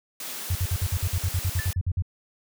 white high-pass noise, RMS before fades -35 dBFS, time 0.2-1.73 s, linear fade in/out 2 ms, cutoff 160 Hz, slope 24 dB/octave
sine tone bursts, 89.8 Hz, F2, 49 cents sharp, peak -21 dBFS, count 15, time 0.5-2.023 s, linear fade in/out 5 ms, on 53 ms, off 52 ms
triangle tone with exponential decay, 1754 Hz, A6, 6 cents flat, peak -27 dBFS, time 1.59-1.79 s, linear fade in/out 0 ms, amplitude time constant 42 ms
effects none

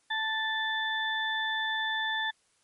harmonic tone, 880 Hz, A5, in tune, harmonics 1 / 2 / 4, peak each -34 / -30 / -34 dBFS, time 0.1-2.31 s, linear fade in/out 10 ms, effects white hiss -69 dBFS RMS until 2.63 s + MP3 48 kbps

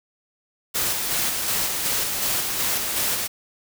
white noise with tremolo, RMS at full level -23 dBFS, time 0.74-3.28 s, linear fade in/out 20 ms, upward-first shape square, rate 2.7 Hz, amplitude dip 30%, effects none

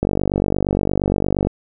click train, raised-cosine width 2 ms, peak -4 dBFS, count 71, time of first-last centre 0.03-1.47 s, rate 48.6 Hz, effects none

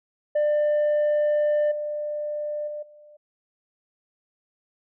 sine tone with level steps, 596 Hz, D5, 25 cents sharp, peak -16 / -26 / -30 / -47 dBFS, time 0.35-3.17 s, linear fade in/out 10 ms, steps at 1.71 / 2.67 / 2.82 s, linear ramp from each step 10 ms, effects tanh soft clip ceiling -18 dBFS

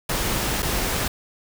pink noise with dropouts, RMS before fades -24 dBFS, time 0.09-1.08 s, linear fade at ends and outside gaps 5 ms, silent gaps 0.623-0.627 s, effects none

